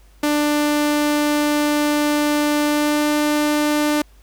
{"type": "tone with pitch glide", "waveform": "sawtooth", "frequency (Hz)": [296, 298.1], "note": ["D4", "D4"], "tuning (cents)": [14, 26], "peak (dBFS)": -12, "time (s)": [0.23, 4.02], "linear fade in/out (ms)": 5, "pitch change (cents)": 12, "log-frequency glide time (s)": [2.66, 3.08], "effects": ["added 50 Hz sine -46 dBFS peak until 4.22 s", "pink hiss -56 dBFS RMS until 4.22 s"]}